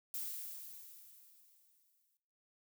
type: noise with exponential decay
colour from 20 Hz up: violet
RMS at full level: -40 dBFS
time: 0.14-2.17 s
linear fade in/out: 1 ms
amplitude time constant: 440 ms
effects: noise-tail reverb RT60 0.7 s tail -17 dB re dry